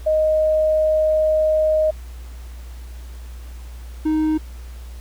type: tone pair in turn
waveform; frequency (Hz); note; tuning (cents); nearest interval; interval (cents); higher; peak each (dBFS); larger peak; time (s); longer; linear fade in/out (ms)
sine / triangle; 622.3 / 311.1; D#5 / D#4; 0 / 0; octave; 1200; first; -14; neither; 0.06-1.91 / 4.05-4.38; first; 10
effects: added 60 Hz sine -32 dBFS peak until 5 s + pink hiss -48 dBFS RMS until 5 s